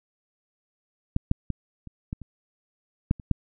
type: clicks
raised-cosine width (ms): 5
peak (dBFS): -10 / -8 / -15 / -28 / -18 / -27 / -8 / -28 / -8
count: 9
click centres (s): 1.164 / 1.314 / 1.503 / 1.873 / 2.129 / 2.217 / 3.111 / 3.198 / 3.313
effects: none